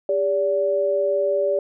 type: tone pair together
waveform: sine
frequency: 401.7 / 576.1 Hz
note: G4 / D5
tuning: +42 / -33 cents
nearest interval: tritone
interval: 625 cents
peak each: -23 / -19 dBFS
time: 0.09-1.59 s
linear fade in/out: 2 ms
effects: none